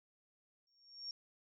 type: tone with exponential growth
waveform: sine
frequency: 5530 Hz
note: F8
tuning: 18 cents flat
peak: -39 dBFS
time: 0.67-1.11 s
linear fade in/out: 2 ms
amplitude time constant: 95 ms
effects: none